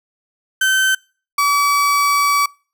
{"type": "tone pair in turn", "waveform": "35% pulse", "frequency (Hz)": [1540, 1143.9], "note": ["G6", "D6"], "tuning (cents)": [-31, -46], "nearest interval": "perfect fourth", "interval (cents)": 515, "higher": "first", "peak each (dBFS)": -11, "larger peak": "neither", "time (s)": [[0.61, 0.95], [1.38, 2.46]], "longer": "second", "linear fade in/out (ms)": 5, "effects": ["noise-tail reverb RT60 0.4 s tail -26 dB re dry"]}